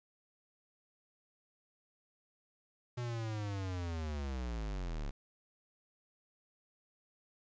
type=linear sweep; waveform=square; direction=down; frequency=123.47 to 33.16 Hz; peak=-37 dBFS; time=2.97-5.11 s; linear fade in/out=10 ms; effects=resampled to 16000 Hz + 11-bit